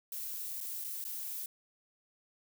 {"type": "noise with dropouts", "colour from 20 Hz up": "violet", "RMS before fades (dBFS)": -40, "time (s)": [0.12, 1.46], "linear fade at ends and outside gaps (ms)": 2, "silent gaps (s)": [[0.605, 0.61], [0.841, 0.845], [1.041, 1.05]], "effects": []}